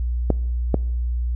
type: clicks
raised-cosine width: 2 ms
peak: -4 dBFS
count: 2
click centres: 0.303 / 0.743 s
effects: noise-tail reverb RT60 0.9 s tail -24 dB re dry + added 60 Hz sine -20 dBFS peak until 1.35 s